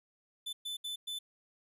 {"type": "tone bursts at uneven times", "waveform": "45% pulse", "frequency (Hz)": 3511, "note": "A7", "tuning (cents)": -4, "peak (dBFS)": -37, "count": 4, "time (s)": [[0.46, 0.53], [0.65, 0.77], [0.84, 0.96], [1.07, 1.19]], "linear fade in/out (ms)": 10, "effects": ["resampled to 32000 Hz"]}